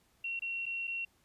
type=tone with dropouts; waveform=sine; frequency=2733 Hz; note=F7; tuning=38 cents flat; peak=-34 dBFS; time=0.24-1.05 s; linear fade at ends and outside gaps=5 ms; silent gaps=0.394-0.42 / 0.657-0.663 / 0.872-0.876 s; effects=pink hiss -70 dBFS RMS until 1.24 s + resampled to 32000 Hz